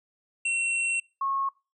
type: tone pair in turn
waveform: square / sine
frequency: 2721 / 1091.4 Hz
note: F7 / C#6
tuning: -46 / -27 cents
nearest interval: octave + major third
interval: 1581 cents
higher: first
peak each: -25 dBFS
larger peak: neither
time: 0.45-1 / 1.21-1.49 s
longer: first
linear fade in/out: 5 ms
effects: noise-tail reverb RT60 0.3 s tail -23 dB re dry + resampled to 24000 Hz